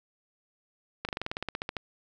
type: slowing click train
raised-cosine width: 0.3 ms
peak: -16 dBFS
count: 14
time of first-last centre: 1.05-1.768 s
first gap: 38 ms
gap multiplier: 1.06
effects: none